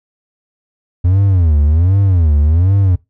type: tone with vibrato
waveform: triangle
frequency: 85.2 Hz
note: F2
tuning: 42 cents flat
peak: -6 dBFS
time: 1.04-2.96 s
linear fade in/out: 10 ms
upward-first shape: sine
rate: 1.3 Hz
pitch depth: 270 cents each way
effects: noise-tail reverb RT60 0.2 s tail -21 dB re dry